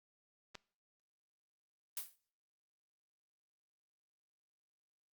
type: clicks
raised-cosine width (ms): 0.2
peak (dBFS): -36 / -29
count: 2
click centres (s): 0.548 / 0.553
type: noise with exponential decay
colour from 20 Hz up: blue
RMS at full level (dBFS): -36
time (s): 1.97-2.16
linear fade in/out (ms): 2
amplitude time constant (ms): 41
effects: noise-tail reverb RT60 0.5 s tail -22 dB re dry + Opus 48 kbps